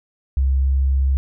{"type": "tone with pitch glide", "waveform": "sine", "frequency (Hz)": [66.9, 67.29], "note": ["C2", "C2"], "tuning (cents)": [39, 49], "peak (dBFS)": -14, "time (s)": [0.37, 1.17], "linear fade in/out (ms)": 0, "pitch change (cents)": 10, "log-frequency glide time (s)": [0.6, 0.67], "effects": []}